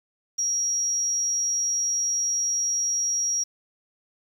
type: tone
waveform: sine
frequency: 5670 Hz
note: F8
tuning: 25 cents sharp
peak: -22 dBFS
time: 0.38-3.44 s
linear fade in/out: 10 ms
effects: 8-bit